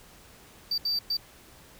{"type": "tone bursts at uneven times", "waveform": "triangle", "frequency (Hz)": 4649, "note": "D8", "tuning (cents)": -18, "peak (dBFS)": -24, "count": 3, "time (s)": [[0.71, 0.78], [0.85, 0.99], [1.1, 1.17]], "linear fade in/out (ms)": 5, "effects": ["pink hiss -53 dBFS RMS until 1.79 s"]}